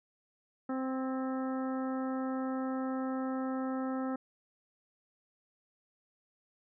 harmonic tone with a mistuned harmonic, 261.6 Hz, C4, in tune, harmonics 1 / 2 / 3 / 4 / 5 / 6 / 7, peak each -33 / -40 / -43 / -49 / -44 / -54 / -55 dBFS, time 0.69-4.16 s, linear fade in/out 5 ms, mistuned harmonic 6, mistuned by +40 cents, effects none

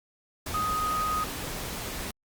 sine tone in noise, 1249 Hz, D#6, 6 cents sharp, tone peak -26 dBFS, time 0.54-1.24 s, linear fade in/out 5 ms, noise pink, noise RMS -35 dBFS, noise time 0.46-2.11 s, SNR +6 dB, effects Opus 48 kbps

